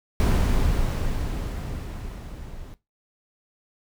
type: noise with level ramp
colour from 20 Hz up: brown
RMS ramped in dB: -18 to -40 dBFS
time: 0.2-2.74 s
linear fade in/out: 0 ms
effects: noise-tail reverb RT60 0.2 s tail -17 dB re dry